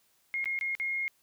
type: tone with dropouts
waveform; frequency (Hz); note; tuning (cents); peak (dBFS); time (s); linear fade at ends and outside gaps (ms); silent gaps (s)
sine; 2145; C7; +42; -29; 0.34-1.08; 0; 0.443-0.457 / 0.59-0.611 / 0.751-0.799
effects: white hiss -69 dBFS RMS until 1.22 s